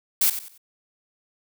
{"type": "noise with echo", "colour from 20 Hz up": "blue", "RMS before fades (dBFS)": -19, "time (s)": [0.21, 0.3], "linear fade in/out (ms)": 5, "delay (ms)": 93, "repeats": 3, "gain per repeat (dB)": -11, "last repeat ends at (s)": 0.579, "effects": []}